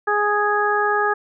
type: harmonic tone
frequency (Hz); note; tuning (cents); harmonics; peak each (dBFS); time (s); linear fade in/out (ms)
415.3; G#4; 0; 1 / 2 / 3 / 4; -22 / -22 / -22 / -22; 0.07-1.14; 10
effects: none